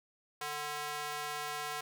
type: tone with high-pass filter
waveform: square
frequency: 148.6 Hz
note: D3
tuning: 21 cents sharp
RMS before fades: -39 dBFS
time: 0.41-1.81 s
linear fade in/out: 5 ms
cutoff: 880 Hz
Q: 1
effects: none